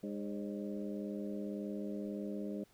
harmonic tone with a mistuned harmonic, 101.9 Hz, G#2, 32 cents flat, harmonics 2 / 3 / 4 / 5 / 6, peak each -40 / -44 / -46 / -48 / -50 dBFS, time 0.03-2.64 s, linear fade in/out 5 ms, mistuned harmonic 5, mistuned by +77 cents, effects pink hiss -68 dBFS RMS until 2.73 s

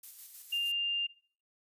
violet noise with tremolo, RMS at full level -45 dBFS, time 0.03-0.72 s, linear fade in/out 5 ms, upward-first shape square, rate 6.4 Hz, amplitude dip 35%
sine tone, 2800 Hz, F7, 4 cents sharp, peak -29 dBFS, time 0.52-1.07 s, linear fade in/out 10 ms
effects noise-tail reverb RT60 0.5 s tail -21 dB re dry + resampled to 32000 Hz

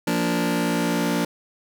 sawtooth chord, Bb major, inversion second, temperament just, 174.81 / 233.1 / 291.4 Hz, F3 / Bb3 / D4, +2 / 0 / -13 cents, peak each -21 dBFS, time 0.07-1.25 s, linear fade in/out 5 ms, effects none

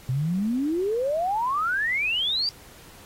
sine exponential sweep, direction up, 123.47 to 4800 Hz, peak -22 dBFS, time 0.09-2.49 s, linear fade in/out 0 ms, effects pink hiss -49 dBFS RMS until 3.05 s + AAC 48 kbps

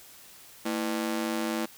sawtooth ring-modulated tone, 277.2 Hz, C#4, in tune, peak -21 dBFS, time 0.65-1.66 s, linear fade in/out 10 ms, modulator 52 Hz, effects white hiss -51 dBFS RMS until 1.77 s

